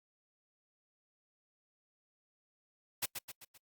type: noise with echo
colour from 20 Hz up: white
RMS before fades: -34 dBFS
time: 3.02-3.06 s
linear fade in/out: 10 ms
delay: 130 ms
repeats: 4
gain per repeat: -6 dB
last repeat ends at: 3.58 s
effects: noise-tail reverb RT60 0.1 s tail -25 dB re dry + Opus 48 kbps